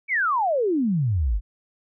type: exponential sweep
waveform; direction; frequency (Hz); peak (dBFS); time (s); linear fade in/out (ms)
sine; down; 2349 to 43.65; -19; 0.08-1.41; 50
effects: none